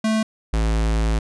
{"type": "tone pair in turn", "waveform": "square", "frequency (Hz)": [219.1, 54.77], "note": ["A3", "A1"], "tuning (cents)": [-7, -7], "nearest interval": "2 octaves", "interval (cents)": 2400, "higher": "first", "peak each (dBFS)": -18, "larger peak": "neither", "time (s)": [[0.04, 0.23], [0.53, 1.19]], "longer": "second", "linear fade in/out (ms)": 5, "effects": ["resampled to 22050 Hz"]}